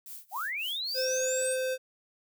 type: noise with tremolo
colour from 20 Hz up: violet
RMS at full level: -42 dBFS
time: 0.06-1.17 s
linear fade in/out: 0 ms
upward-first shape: sine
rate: 3.6 Hz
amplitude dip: 95%
type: linear sweep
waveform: sine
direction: up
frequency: 659.3 to 8870 Hz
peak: -31 dBFS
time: 0.31-1.57 s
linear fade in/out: 50 ms
type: tone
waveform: square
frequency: 517 Hz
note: C5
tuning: 21 cents flat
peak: -29 dBFS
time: 0.94-1.78 s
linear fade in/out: 50 ms
effects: none